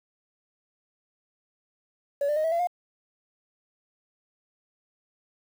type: tone with pitch steps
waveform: sine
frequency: 567 / 593.1 / 620.5 / 649.1 / 679 / 710.3 Hz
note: C#5 / D5 / D#5 / E5 / F5 / F5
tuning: +39 / +17 / -5 / -27 / -49 / +29 cents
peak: -21 dBFS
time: 2.21-2.672 s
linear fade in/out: 5 ms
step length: 77 ms
effects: tanh soft clip ceiling -19 dBFS + 8-bit